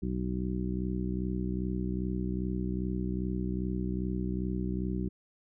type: harmonic tone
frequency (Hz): 62.5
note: B1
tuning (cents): +21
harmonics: 1 / 2 / 3 / 4 / 5 / 6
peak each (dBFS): -35 / -39 / -33 / -43 / -38 / -41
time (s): 0.02-5.09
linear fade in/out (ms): 10
effects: none